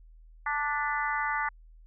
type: harmonic tone with a mistuned harmonic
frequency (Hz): 293.7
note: D4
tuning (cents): 0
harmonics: 3 / 4 / 5 / 6 / 7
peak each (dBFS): -32 / -33 / -34 / -35 / -35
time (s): 0.46-1.49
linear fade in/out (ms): 5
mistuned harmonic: 7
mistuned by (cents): -42
effects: added 40 Hz sine -50 dBFS peak until 1.86 s